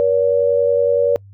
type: tone pair together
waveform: sine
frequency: 479.3 / 570 Hz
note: A#4 / C#5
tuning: +48 / +48 cents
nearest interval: minor third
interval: 300 cents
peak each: -15 dBFS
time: 0-1.16 s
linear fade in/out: 0 ms
effects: noise-tail reverb RT60 0.1 s tail -26 dB re dry + added 99 Hz sine -39 dBFS peak until 1.33 s